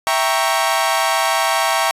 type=chord; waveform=sawtooth; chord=E diminished seventh; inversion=none; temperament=equal; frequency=659.3 / 784 / 932.3 / 1108.7 Hz; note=E5 / G5 / Bb5 / Db6; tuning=0 / 0 / 0 / 0 cents; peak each=-17 dBFS; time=0.07-1.91 s; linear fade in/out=0 ms; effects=resampled to 32000 Hz